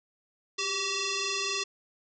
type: tone with frequency modulation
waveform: sine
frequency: 1140 Hz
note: C#6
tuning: 48 cents sharp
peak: -28 dBFS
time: 0.58-1.64 s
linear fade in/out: 10 ms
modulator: 768 Hz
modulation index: 6.8
effects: none